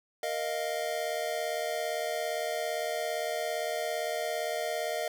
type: chord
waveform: square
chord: Bb suspended fourth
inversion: none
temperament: just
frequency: 466.2 / 621.6 / 699.2 Hz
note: Bb4 / Eb5 / F5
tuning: 0 / -2 / +2 cents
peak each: -38 / -34 / -36 dBFS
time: 0.23-5.08 s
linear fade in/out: 2 ms
effects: none